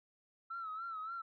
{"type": "tone with vibrato", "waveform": "sine", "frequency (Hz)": 1318.5, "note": "E6", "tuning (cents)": 0, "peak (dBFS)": -39, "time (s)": [0.5, 1.22], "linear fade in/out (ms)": 10, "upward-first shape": "sine", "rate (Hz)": 3.5, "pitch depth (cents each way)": 78, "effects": ["tanh soft clip ceiling -35 dBFS"]}